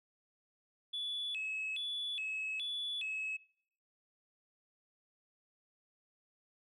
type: tone with vibrato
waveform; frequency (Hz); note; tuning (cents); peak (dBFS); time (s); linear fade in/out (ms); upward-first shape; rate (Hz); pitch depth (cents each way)
sine; 2977; F#7; +10; -35; 0.93-3.37; 10; square; 1.2; 250
effects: noise-tail reverb RT60 0.7 s tail -25 dB re dry + tanh soft clip ceiling -33 dBFS